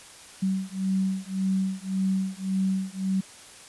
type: beating tone pair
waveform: sine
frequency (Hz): 189.6 / 191.4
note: F#3 / G3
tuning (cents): +43 / -41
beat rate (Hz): 1.8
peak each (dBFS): -27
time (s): 0.42-3.21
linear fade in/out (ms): 10
effects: white hiss -47 dBFS RMS until 3.68 s + resampled to 24000 Hz